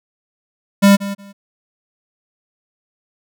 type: tone with echo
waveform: square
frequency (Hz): 199.4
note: G3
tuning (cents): +30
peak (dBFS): -7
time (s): 0.82-0.97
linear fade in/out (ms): 20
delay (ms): 180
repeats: 2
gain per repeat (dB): -15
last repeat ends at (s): 1.33
effects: none